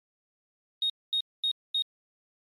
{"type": "tone bursts", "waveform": "sine", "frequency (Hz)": 3729, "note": "A#7", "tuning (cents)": 0, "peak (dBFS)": -23, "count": 4, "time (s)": [0.82, 1.822], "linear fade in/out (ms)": 2, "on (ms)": 78, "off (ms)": 230, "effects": ["tanh soft clip ceiling -20 dBFS", "MP3 64 kbps"]}